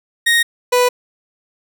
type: tone pair in turn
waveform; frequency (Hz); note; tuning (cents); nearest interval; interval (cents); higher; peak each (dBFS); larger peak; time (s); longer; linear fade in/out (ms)
30% pulse; 1864.7 / 493.9; A#6 / B4; 0 / 0; octave + major seventh; 2300; first; -8; neither; 0.26-0.43 / 0.72-0.89; neither; 10
effects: none